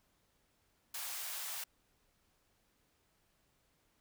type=high-pass noise; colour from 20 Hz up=white; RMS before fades=-42 dBFS; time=0.94-1.64 s; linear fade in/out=5 ms; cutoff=640 Hz; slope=24 dB/octave; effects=pink hiss -75 dBFS RMS until 4 s